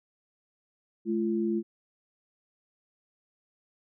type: tone pair together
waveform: sine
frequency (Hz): 215.2 / 342.3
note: A3 / F4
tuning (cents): -38 / -35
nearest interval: minor sixth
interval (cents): 803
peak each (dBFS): -28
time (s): 1.05-1.63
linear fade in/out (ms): 50
effects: none